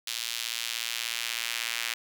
sawtooth tone with high-pass filter sweep, 116.54 Hz, A#2, in tune, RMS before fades -33 dBFS, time 0.07-1.94 s, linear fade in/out 5 ms, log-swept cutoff 3500 to 2300 Hz, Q 1.4, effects none

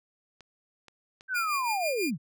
clicks, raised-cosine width 0.2 ms, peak -32 dBFS, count 3, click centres 0.407 / 0.883 / 1.209 s
sine linear sweep, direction down, 1574 to 121.7 Hz, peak -27 dBFS, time 1.28-2.18 s, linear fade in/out 50 ms
sawtooth tone with tremolo, 2411 Hz, D7, 45 cents sharp, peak -25 dBFS, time 1.34-2.11 s, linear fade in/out 20 ms, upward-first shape triangle, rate 6.1 Hz, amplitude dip 75%
effects none

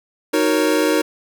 square chord, D# minor seventh, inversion none, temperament equal, 311.1 / 370 / 466.2 / 554.4 Hz, D#4 / F#4 / A#4 / C#5, 0 / 0 / 0 / 0 cents, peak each -19 / -23 / -21 / -23 dBFS, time 0.33-1.02 s, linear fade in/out 10 ms, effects none

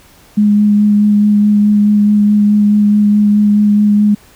sine tone with vibrato, 207.7 Hz, G#3, in tune, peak -6 dBFS, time 0.37-4.15 s, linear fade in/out 10 ms, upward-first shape sine, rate 4.7 Hz, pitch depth 13 cents each way, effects pink hiss -44 dBFS RMS until 4.35 s

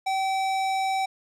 sine tone with hard clipping, 769 Hz, G5, 33 cents flat, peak -25 dBFS, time 0.06-1.06 s, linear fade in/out 10 ms, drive 16 dB, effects none

